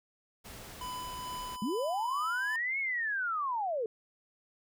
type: noise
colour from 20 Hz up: pink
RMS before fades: -47 dBFS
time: 0.44-1.57 s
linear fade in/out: 20 ms
type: tone with tremolo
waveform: square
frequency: 1000 Hz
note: B5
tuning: 21 cents sharp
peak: -38 dBFS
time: 0.81-2.56 s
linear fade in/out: 2 ms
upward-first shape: sine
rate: 2.3 Hz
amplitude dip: 25%
type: linear two-way sweep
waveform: sine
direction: up then down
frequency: 188.8 to 2217 to 421.9 Hz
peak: -30 dBFS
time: 1.62-3.86 s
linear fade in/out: 2 ms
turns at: 2.79 s
effects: none